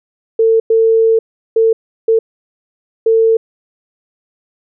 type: tone bursts at uneven times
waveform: sine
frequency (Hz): 450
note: A4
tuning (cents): +39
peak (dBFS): -7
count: 5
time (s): 0.39-0.6 / 0.7-1.19 / 1.56-1.73 / 2.08-2.19 / 3.06-3.37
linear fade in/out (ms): 5
effects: none